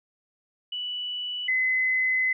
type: tone pair in turn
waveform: sine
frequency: 2960 / 2033 Hz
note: F#7 / B6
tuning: 0 / +50 cents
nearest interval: perfect fifth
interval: 650 cents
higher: first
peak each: -29 / -21 dBFS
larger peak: second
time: 0.72-1.48 / 1.48-2.33 s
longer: second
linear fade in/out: 5 ms
effects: none